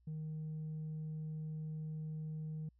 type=tone with tanh clipping; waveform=triangle; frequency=155.56 Hz; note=D#3; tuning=in tune; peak=-40 dBFS; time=0.07-2.69 s; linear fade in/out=5 ms; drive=6 dB; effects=added 60 Hz sine -67 dBFS peak until 2.79 s